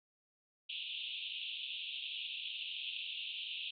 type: band-pass noise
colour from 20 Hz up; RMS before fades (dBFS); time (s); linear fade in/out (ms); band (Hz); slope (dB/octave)
pink; -43; 0.69-3.71; 10; 2600 to 3700; 96
effects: none